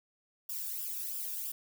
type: noise with flanger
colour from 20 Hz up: violet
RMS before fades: -38 dBFS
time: 0.49-1.52 s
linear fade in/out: 5 ms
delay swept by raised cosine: 0.47 to 1 ms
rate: 3 Hz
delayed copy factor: -0.75
effects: none